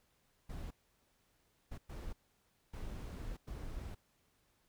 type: noise bursts at uneven times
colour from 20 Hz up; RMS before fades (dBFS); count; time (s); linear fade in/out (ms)
brown; -44; 5; 0.49-0.71 / 1.71-1.78 / 1.89-2.13 / 2.73-3.37 / 3.47-3.95; 10
effects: pink hiss -75 dBFS RMS until 4.68 s